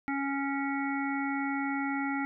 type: harmonic tone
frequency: 277.2 Hz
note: C#4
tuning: in tune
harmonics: 1 / 3 / 5 / 7 / 8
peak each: -31 / -36 / -38 / -39 / -40 dBFS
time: 0.08-2.25 s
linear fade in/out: 0 ms
effects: none